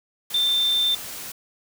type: tone in noise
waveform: sine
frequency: 3572 Hz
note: A7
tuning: 25 cents sharp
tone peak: -18 dBFS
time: 0.34-0.95 s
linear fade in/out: 5 ms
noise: white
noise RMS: -35 dBFS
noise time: 0.3-1.32 s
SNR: +14 dB
effects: none